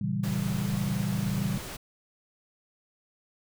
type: chord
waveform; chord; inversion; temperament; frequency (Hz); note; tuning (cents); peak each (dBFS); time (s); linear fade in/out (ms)
sine; A# diminished seventh; none; equal; 116.54 / 138.59 / 164.81 / 196; A#2 / C#3 / E3 / G3; 0 / 0 / 0 / 0; -33 / -33 / -33 / -30; 0.01-1.58; 5
type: noise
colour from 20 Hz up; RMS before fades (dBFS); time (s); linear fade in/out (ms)
pink; -39; 0.23-1.77; 10
effects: none